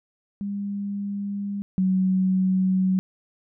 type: tone pair in turn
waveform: sine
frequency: 201.2 / 187.39 Hz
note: G3 / F#3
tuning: +45 / +22 cents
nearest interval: minor second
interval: 123 cents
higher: first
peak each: -26 / -18 dBFS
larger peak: second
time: 0.41-1.62 / 1.78-2.99 s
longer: neither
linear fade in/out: 0 ms
effects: none